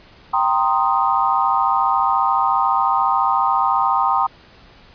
sine chord, C minor seventh, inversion second, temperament equal, 784 / 932.3 / 1046.5 / 1244.5 Hz, G5 / Bb5 / C6 / Eb6, 0 / 0 / 0 / 0 cents, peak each -20 dBFS, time 0.33-4.27 s, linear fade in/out 10 ms, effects pink hiss -47 dBFS RMS until 4.94 s + resampled to 11025 Hz

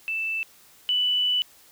sine tone pair in turn, 2649 / 2976 Hz, E7 / F#7, +8 / +9 cents, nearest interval major second, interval 201 cents, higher second, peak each -25 / -20 dBFS, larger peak second, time 0.08-0.43 / 0.89-1.42 s, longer second, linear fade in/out 0 ms, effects white hiss -54 dBFS RMS until 1.71 s

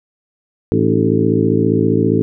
harmonic tone with a mistuned harmonic, 55 Hz, A1, in tune, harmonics 2 / 3 / 4 / 5 / 6 / 7 / 8, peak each -19 / -19 / -19 / -19 / -19 / -19 / -19 dBFS, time 0.72-2.22 s, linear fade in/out 0 ms, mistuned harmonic 6, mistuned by -69 cents, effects none

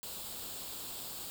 white noise with comb filter, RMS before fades -43 dBFS, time 0.03-1.3 s, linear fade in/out 0 ms, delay 0.25 ms, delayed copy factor +0.6, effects none

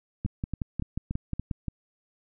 two click trains, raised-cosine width 5 ms, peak -17 / -18 dBFS, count 8 / 6, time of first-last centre 0.26-1.512 / 0.25-1.683 s, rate 5.59 / 3.49 Hz, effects none

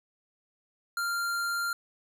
square tone, 1391 Hz, F6, 7 cents flat, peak -29 dBFS, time 0.97-1.73 s, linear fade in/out 2 ms, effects none

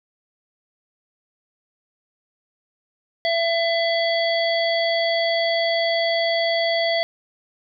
harmonic tone with a mistuned harmonic, 670 Hz, E5, 28 cents sharp, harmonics 1 / 3 / 5 / 7, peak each -20 / -25 / -27 / -28 dBFS, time 3.25-7.03 s, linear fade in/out 0 ms, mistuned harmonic 7, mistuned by -58 cents, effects none

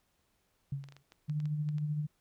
sine tone with exponential decay, 138.8 Hz, C#3, 3 cents sharp, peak -30 dBFS, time 0.72-1.03 s, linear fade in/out 5 ms, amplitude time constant 66 ms
clicks, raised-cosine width 0.2 ms, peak -36 dBFS, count 10, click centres 0.84 / 0.887 / 0.923 / 0.966 / 1.121 / 1.297 / 1.402 / 1.456 / 1.689 / 1.783 s
sine tone with tremolo, 150.1 Hz, D3, 38 cents sharp, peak -29 dBFS, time 1.28-2.07 s, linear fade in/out 20 ms, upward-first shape sine, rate 13 Hz, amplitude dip 40%
effects pink hiss -75 dBFS RMS until 2.2 s

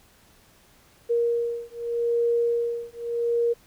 sine beating tone pair, 470 / 470.82 Hz, A#4 / A#4, +14 / +17 cents, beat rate 0.82 Hz, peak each -25 dBFS, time 1.09-3.54 s, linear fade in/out 20 ms, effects pink hiss -57 dBFS RMS until 3.66 s

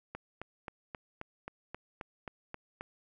click train, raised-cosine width 0.5 ms, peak -25 dBFS, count 11, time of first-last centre 0.15-2.81 s, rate 3.76 Hz, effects none

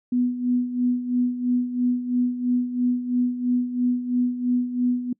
sine tone with tremolo, 246.9 Hz, B3, in tune, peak -17 dBFS, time 0.12-5.13 s, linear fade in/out 5 ms, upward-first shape sine, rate 3 Hz, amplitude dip 70%, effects noise-tail reverb RT60 0.1 s tail -25 dB re dry

